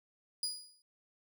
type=tone with exponential decay; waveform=30% pulse; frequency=4908 Hz; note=D#8; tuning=25 cents flat; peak=-28 dBFS; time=0.43-0.82 s; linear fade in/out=2 ms; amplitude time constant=84 ms; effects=none